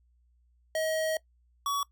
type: tone pair in turn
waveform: square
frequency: 634 / 1129.7 Hz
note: D#5 / C#6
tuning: +32 / +32 cents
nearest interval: minor seventh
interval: 1000 cents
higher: second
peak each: -28 dBFS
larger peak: neither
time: 0.75-1.17 / 1.66-1.83 s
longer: first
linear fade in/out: 2 ms
effects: noise-tail reverb RT60 0.1 s tail -21 dB re dry + added 60 Hz sine -63 dBFS peak until 1.91 s